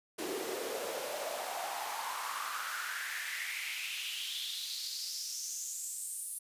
pink noise with high-pass filter sweep, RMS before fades -39 dBFS, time 0.18-6.39 s, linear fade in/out 10 ms, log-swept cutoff 340 to 10000 Hz, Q 4.5, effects resampled to 32000 Hz

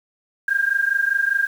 sine tone pair together, 1592 / 1617 Hz, G6 / G#6, +26 / -47 cents, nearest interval unison, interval 27 cents, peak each -20 dBFS, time 0.48-1.47 s, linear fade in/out 5 ms, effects 7-bit

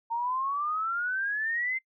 sine exponential sweep, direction up, 911 to 2100 Hz, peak -27 dBFS, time 0.1-1.79 s, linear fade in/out 20 ms, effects noise-tail reverb RT60 0.1 s tail -25 dB re dry

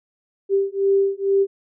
sine beating tone pair, 392.2 / 394.4 Hz, G4 / G4, +1 / +11 cents, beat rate 2.2 Hz, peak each -19 dBFS, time 0.49-1.47 s, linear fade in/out 50 ms, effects none

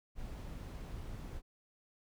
brown noise, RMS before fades -44 dBFS, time 0.15-1.42 s, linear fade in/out 50 ms, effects none

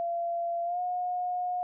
sine tone with pitch glide, 685 to 720.7 Hz, F5 to F#5, -34 to -46 cents, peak -28 dBFS, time 0-1.63 s, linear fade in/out 0 ms, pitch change +88 cents, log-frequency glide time 0.64-0.8 s, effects none

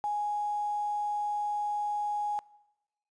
sine tone with quantisation, 831 Hz, G#5, 1 cent sharp, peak -28 dBFS, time 0.04-2.39 s, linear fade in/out 0 ms, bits 9, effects noise-tail reverb RT60 1.0 s tail -23 dB re dry + resampled to 22050 Hz

